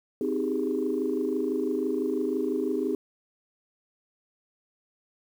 sine chord, Ab major seventh, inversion first, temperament just, 259.6 / 311.5 / 389.3 / 415.3 Hz, C4 / Eb4 / G4 / Ab4, -13 / +2 / -12 / 0 cents, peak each -30 dBFS, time 0.21-2.95 s, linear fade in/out 2 ms, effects tanh soft clip ceiling -16 dBFS + 9-bit

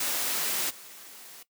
white noise with level steps, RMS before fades -29 / -47 dBFS, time 0-1.43 s, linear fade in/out 5 ms, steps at 0.69 s, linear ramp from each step 20 ms, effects noise-tail reverb RT60 0.1 s tail -17 dB re dry + high-pass 200 Hz 12 dB/octave

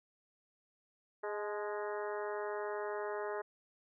harmonic tone with a mistuned harmonic, 207.7 Hz, G#3, in tune, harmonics 2 / 3 / 4 / 5 / 6 / 7 / 8 / 9, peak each -39 / -43 / -45 / -47 / -49 / -50 / -51 / -52 dBFS, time 1.23-3.42 s, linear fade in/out 10 ms, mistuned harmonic 4, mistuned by +42 cents, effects none

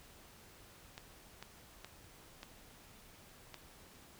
clicks, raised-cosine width 0.2 ms, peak -29 dBFS, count 5, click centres 0.979 / 1.426 / 1.846 / 2.431 / 3.543 s, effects pink hiss -59 dBFS RMS until 4.19 s

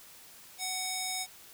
square tone with band-pass filter, 746 Hz, F#5, 14 cents sharp, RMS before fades -35 dBFS, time 0.58-1.27 s, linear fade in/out 50 ms, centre 7200 Hz, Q 0.89, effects white hiss -53 dBFS RMS until 1.53 s

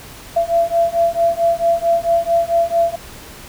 sine beating tone pair, 674 / 678.5 Hz, E5 / E5, +38 / +50 cents, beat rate 4.5 Hz, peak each -16 dBFS, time 0.36-2.96 s, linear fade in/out 10 ms, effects pink hiss -37 dBFS RMS until 3.48 s

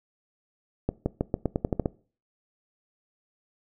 accelerating click train, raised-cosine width 2 ms, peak -11 dBFS, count 10, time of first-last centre 0.89-1.858 s, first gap 170 ms, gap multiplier 0.88, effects noise-tail reverb RT60 0.4 s tail -21 dB re dry

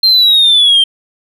sine linear sweep, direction down, 4186 to 3137 Hz, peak -3 dBFS, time 0.03-0.84 s, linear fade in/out 5 ms, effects tanh soft clip ceiling -3 dBFS

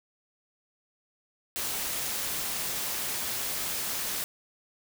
white noise with amplitude modulation, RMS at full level -31 dBFS, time 1.56-4.24 s, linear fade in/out 0 ms, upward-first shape sine, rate 224 Hz, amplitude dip 25%, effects none

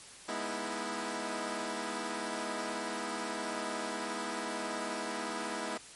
10% pulse chord, E major seventh, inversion first, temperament equal with one note detuned, 207.7 / 244.4 / 311.1 / 329.6 Hz, G#3 / B3 / D#4 / E4, 0 / -18 / 0 / 0 cents, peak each -33 / -32 / -35 / -31 dBFS, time 0.28-5.78 s, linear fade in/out 10 ms, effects white hiss -51 dBFS RMS until 5.95 s + MP3 48 kbps

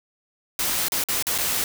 white noise with dropouts, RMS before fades -24 dBFS, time 0.59-1.64 s, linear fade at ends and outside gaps 1 ms, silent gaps 0.884-0.92 / 1.038-1.086 / 1.225-1.268 / 1.379-1.385 s, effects none

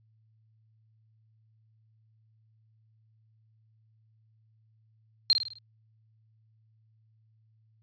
sine tone with echo, 4186 Hz, C8, in tune, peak -17 dBFS, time 5.3-5.33 s, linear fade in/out 0 ms, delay 51 ms, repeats 5, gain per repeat -6 dB, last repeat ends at 5.585 s, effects added 110 Hz sine -62 dBFS peak until 7.82 s + resampled to 11025 Hz

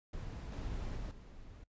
brown noise with level steps, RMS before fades -43 / -40 / -42 / -52 dBFS, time 0.13-1.64 s, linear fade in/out 5 ms, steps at 0.52 / 0.96 / 1.11 s, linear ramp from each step 2 ms, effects noise-tail reverb RT60 0.1 s tail -24 dB re dry + resampled to 16000 Hz

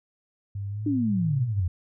sine tone with pitch glide, 99.9 to 110.85 Hz, G2 to A2, +33 to +13 cents, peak -29 dBFS, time 0.55-1.6 s, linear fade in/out 5 ms, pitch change +180 cents, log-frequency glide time 0.69-0.9 s
sine exponential sweep, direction down, 304.9 to 84.5 Hz, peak -22 dBFS, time 0.86-1.68 s, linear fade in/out 5 ms
effects none

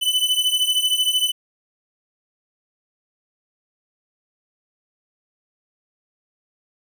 45% pulse beating tone pair, 3000 / 3013 Hz, F#7 / F#7, +23 / +31 cents, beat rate 13 Hz, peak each -20 dBFS, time 0.01-1.32 s, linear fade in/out 20 ms, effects none

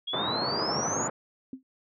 sine exponential sweep, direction up, 3278 to 7020 Hz, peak -30 dBFS, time 0.07-1.08 s, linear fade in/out 10 ms
white band-pass noise, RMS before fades -31 dBFS, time 0.13-1.1 s, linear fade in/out 5 ms, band 110 to 1200 Hz, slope 24 dB/octave
sine tone with exponential decay, 261.6 Hz, C4, in tune, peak -31 dBFS, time 1.53-1.63 s, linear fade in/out 2 ms, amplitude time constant 21 ms
effects none

